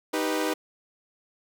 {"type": "chord", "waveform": "sawtooth", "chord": "Eb augmented", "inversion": "none", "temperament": "equal", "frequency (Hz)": [311.1, 392, 493.9], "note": ["Eb4", "G4", "B4"], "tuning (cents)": [0, 0, 0], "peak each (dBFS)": [-24, -27, -26], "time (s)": [0.13, 0.54], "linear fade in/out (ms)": 10, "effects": []}